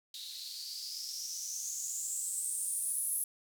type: noise with band-pass filter sweep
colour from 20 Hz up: violet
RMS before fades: -38 dBFS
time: 0.14-3.24 s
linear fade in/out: 2 ms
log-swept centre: 3800 to 11000 Hz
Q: 7.9
effects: none

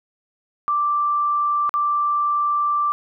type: tone with dropouts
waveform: sine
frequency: 1174.7 Hz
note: D6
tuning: in tune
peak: -17 dBFS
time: 0.68-2.92 s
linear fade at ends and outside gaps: 0 ms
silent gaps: 1.693-1.74 s
effects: none

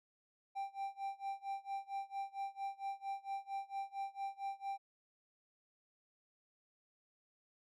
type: tone with tremolo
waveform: triangle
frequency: 787 Hz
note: G5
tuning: 7 cents sharp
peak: -35 dBFS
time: 0.55-4.78 s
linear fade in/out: 20 ms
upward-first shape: sine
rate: 4.4 Hz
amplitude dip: 95%
effects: none

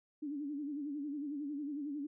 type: tone with vibrato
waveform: sine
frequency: 289.6 Hz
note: D4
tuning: 24 cents flat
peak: -37 dBFS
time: 0.22-2.07 s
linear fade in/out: 10 ms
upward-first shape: sine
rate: 11 Hz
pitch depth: 92 cents each way
effects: none

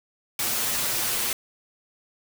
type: noise with comb filter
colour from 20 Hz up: white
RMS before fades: -26 dBFS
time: 0.39-1.33 s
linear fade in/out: 2 ms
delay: 8.5 ms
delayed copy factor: +0.85
effects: none

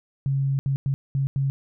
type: tone bursts at uneven times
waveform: sine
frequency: 136.9 Hz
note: C#3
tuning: 21 cents flat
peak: -20 dBFS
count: 5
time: 0.26-0.59 / 0.66-0.76 / 0.86-0.94 / 1.15-1.27 / 1.36-1.5 s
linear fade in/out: 0 ms
effects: none

